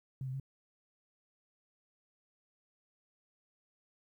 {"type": "tone with pitch steps", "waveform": "sine", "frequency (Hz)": [132.6, 129.9, 135.1], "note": ["C3", "C3", "C#3"], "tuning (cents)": [23, -12, -44], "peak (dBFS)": -36, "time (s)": [0.21, 0.399], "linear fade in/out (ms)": 2, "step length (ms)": 63, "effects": ["12-bit"]}